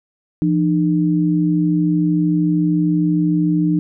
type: tone pair together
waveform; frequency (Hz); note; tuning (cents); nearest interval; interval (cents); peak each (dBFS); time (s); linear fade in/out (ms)
sine; 170.22 / 303.3; F3 / D#4; -44 / -44; minor seventh; 1000; -16; 0.42-3.79; 0
effects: none